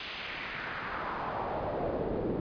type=noise with band-pass filter sweep; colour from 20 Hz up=brown; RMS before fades=-35 dBFS; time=0-2.4 s; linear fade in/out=2 ms; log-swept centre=3300 to 350 Hz; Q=1.9; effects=resampled to 11025 Hz